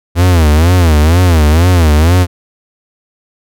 45% pulse tone with vibrato, 82.41 Hz, E2, in tune, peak -5 dBFS, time 0.15-2.27 s, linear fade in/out 50 ms, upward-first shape sine, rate 2.1 Hz, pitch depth 180 cents each way, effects none

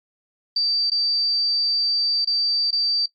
sine tone with dropouts, 4649 Hz, D8, 18 cents flat, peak -17 dBFS, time 0.56-3.06 s, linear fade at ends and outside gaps 5 ms, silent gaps 0.901-0.916 / 2.248-2.272 / 2.708-2.727 s, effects noise-tail reverb RT60 0.1 s tail -17 dB re dry + MP3 48 kbps

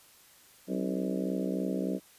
harmonic tone with a mistuned harmonic, 63.3 Hz, B1, 43 cents sharp, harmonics 3 / 4 / 5 / 6 / 7 / 8 / 9 / 10, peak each -33 / -35 / -37 / -39 / -40 / -41 / -42 / -43 dBFS, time 0.67-2 s, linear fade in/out 50 ms, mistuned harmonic 4, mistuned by +94 cents, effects white hiss -58 dBFS RMS until 2.18 s + resampled to 32000 Hz

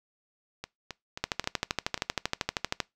two click trains, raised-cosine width 0.2 ms, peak -9 / -19 dBFS, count 21 / 6, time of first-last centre 1.24-2.803 / 0.64-1.977 s, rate 12.8 / 3.74 Hz, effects noise-tail reverb RT60 0.2 s tail -23 dB re dry

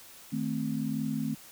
sine chord, A diminished, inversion second, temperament equal, 155.56 / 220 / 261.6 Hz, Eb3 / A3 / C4, 0 / 0 / 0 cents, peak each -35 / -32 / -33 dBFS, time 0.32-1.35 s, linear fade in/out 10 ms, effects white hiss -51 dBFS RMS until 1.51 s

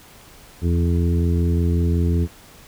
harmonic tone with a mistuned harmonic, 85.4 Hz, F2, 38 cents flat, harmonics 1 / 2 / 3 / 4 / 5, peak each -17 / -23 / -27 / -29 / -31 dBFS, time 0.61-2.28 s, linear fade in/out 50 ms, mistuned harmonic 1, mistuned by -59 cents, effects pink hiss -46 dBFS RMS until 2.67 s

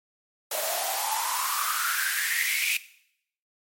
white noise with high-pass filter sweep, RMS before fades -27 dBFS, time 0.51-2.77 s, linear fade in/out 5 ms, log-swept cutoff 580 to 2500 Hz, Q 9.7, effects noise-tail reverb RT60 0.7 s tail -17 dB re dry + MP3 64 kbps

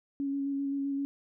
sine tone with vibrato, 277.9 Hz, C#4, 4 cents sharp, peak -29 dBFS, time 0.2-1.05 s, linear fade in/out 0 ms, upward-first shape square, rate 7.7 Hz, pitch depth 12 cents each way, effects none

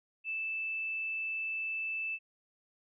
sine tone, 2637 Hz, E7, in tune, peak -33 dBFS, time 0.24-2.19 s, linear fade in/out 50 ms, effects none

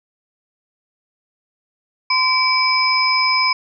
sine tone cluster, 1026 / 2302 / 5080 Hz, C6 / D7 / D#8, -34 / -35 / +35 cents, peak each -18 dBFS, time 2.1-3.53 s, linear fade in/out 5 ms, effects none

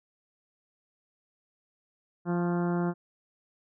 harmonic tone with a mistuned harmonic, 174.2 Hz, F3, 4 cents flat, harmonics 1 / 2 / 3 / 4 / 5 / 6 / 7 / 8 / 9 / 10, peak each -27 / -31 / -41 / -38 / -42 / -43 / -47 / -43 / -50 / -56 dBFS, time 2.25-2.94 s, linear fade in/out 50 ms, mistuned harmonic 6, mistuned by +27 cents, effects none

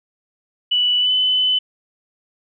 sine tone with pitch glide, 2960 to 3017 Hz, F#7 to F#7, 0 to +33 cents, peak -14 dBFS, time 0.71-1.59 s, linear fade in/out 10 ms, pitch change +33 cents, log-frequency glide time 0.99-1.12 s, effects none

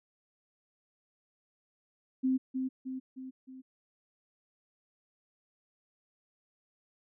sine tone with echo, 260.4 Hz, C4, 8 cents flat, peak -25 dBFS, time 2.23-2.38 s, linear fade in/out 20 ms, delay 310 ms, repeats 4, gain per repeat -5 dB, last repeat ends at 3.62 s, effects none

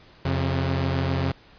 sawtooth tone pair together, 87.31 / 134.69 Hz, F2 / C#3, 0 / -49 cents, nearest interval minor sixth, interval 751 cents, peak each -21 dBFS, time 0.25-1.32 s, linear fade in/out 5 ms, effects pink hiss -52 dBFS RMS until 1.58 s + resampled to 11025 Hz

